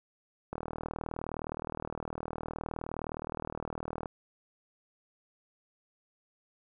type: click train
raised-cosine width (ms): 1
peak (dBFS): -22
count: 140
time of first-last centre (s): 0.53-4.058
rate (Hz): 39.4
effects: none